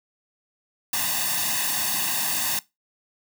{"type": "noise with comb filter", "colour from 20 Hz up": "white", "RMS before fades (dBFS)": -25, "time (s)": [0.93, 2.59], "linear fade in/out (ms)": 2, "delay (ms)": 1.1, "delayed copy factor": 1, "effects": ["noise-tail reverb RT60 0.2 s tail -20 dB re dry", "high-pass 150 Hz 12 dB/octave"]}